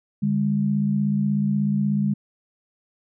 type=tone pair together; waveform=sine; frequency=146.83 / 203.3 Hz; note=D3 / G#3; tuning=0 / -37 cents; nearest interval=tritone; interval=563 cents; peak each=-24 / -20 dBFS; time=0.22-2.14 s; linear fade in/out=10 ms; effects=none